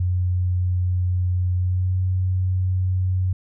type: tone with pitch glide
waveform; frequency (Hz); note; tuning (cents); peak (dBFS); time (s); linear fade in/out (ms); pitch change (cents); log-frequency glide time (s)
sine; 90.4 to 92.46; F#2 to F#2; -40 to -1; -18; 0-3.33; 5; +39; 1.56-1.96
effects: none